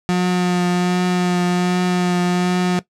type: tone with vibrato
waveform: 35% pulse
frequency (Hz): 179.2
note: F3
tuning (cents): +45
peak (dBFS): -13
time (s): 0.09-2.79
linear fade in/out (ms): 0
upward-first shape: triangle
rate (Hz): 1.3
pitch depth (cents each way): 17
effects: noise-tail reverb RT60 0.1 s tail -17 dB re dry + low-pass 8000 Hz 12 dB/octave